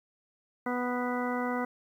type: harmonic tone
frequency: 246.9 Hz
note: B3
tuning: in tune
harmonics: 1 / 2 / 3 / 4 / 5 / 6 / 8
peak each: -32 / -35 / -37 / -38 / -39 / -40 / -41 dBFS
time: 0.66-1.65 s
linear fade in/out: 5 ms
effects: 10-bit